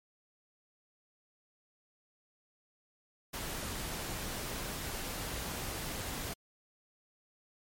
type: noise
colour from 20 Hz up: pink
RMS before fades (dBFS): -39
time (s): 3.33-6.34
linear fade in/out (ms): 10
effects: MP3 64 kbps